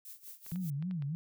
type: noise with tremolo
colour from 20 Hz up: violet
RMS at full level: -47 dBFS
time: 0.05-0.7 s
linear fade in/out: 0 ms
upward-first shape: sine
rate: 5.1 Hz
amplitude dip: 85%
type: clicks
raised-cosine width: 0.3 ms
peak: -37 dBFS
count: 6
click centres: 0.464 / 0.516 / 0.559 / 0.825 / 0.911 / 1.023 s
type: tone with vibrato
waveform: sine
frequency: 161.3 Hz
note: E3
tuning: 37 cents flat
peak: -33 dBFS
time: 0.52-1.15 s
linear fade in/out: 0 ms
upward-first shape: sine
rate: 3.3 Hz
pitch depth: 260 cents each way
effects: none